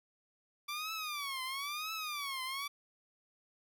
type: tone with vibrato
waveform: 15% pulse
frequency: 1162 Hz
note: D6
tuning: 19 cents flat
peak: -31 dBFS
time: 0.68-2.68 s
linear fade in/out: 10 ms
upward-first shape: triangle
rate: 1 Hz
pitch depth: 220 cents each way
effects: none